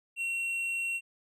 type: tone with tanh clipping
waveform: sine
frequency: 2731 Hz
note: F7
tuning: 39 cents flat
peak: -31 dBFS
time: 0.16-1.01 s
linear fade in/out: 50 ms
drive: 6 dB
effects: none